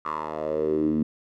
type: tone with band-pass filter sweep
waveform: 10% pulse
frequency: 77.4 Hz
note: D#2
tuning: 9 cents flat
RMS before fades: -26 dBFS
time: 0.05-1.03 s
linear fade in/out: 5 ms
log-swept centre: 1200 to 230 Hz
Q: 5.5
effects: none